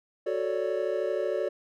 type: chord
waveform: triangle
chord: D major seventh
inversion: first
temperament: equal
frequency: 370 / 440 / 554.4 / 587.3 Hz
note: F#4 / A4 / C#5 / D5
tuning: 0 / 0 / 0 / 0 cents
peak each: -30 dBFS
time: 0.26-1.49 s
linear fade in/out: 10 ms
effects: none